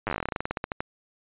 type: slowing click train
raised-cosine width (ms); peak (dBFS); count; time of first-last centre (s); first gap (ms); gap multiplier
0.5; -13; 22; 0.07-0.805; 9; 1.12
effects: resampled to 8000 Hz